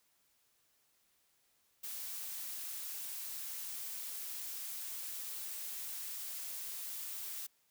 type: noise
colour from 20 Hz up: blue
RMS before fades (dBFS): -43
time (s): 1.83-7.47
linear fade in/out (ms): 10
effects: white hiss -74 dBFS RMS until 7.7 s